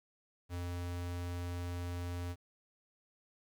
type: tone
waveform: square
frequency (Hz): 87.9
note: F2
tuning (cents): +12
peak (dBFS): -38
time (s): 0.49-2.36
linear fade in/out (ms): 50
effects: 11-bit